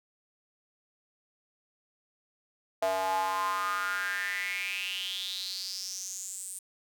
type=tone with high-pass filter sweep; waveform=square; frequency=94.5 Hz; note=F#2; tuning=37 cents sharp; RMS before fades=-33 dBFS; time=2.82-6.59 s; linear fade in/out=5 ms; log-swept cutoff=670 to 9000 Hz; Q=7; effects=none